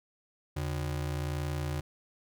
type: ring-modulated tone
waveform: square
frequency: 111.4 Hz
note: A2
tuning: 22 cents sharp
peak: -29 dBFS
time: 0.56-1.81 s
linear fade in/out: 10 ms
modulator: 30.6 Hz
effects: none